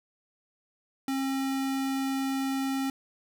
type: tone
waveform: square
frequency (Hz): 269.1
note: C4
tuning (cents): +49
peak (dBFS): -28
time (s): 1.08-2.9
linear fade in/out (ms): 2
effects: none